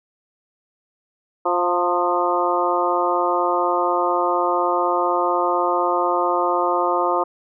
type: harmonic tone with a mistuned harmonic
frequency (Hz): 175.8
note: F3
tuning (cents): +12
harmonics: 2 / 3 / 4 / 5 / 6 / 7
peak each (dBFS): -24 / -24 / -24 / -24 / -24 / -24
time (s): 1.45-7.24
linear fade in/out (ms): 10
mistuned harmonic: 5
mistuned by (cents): +31
effects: none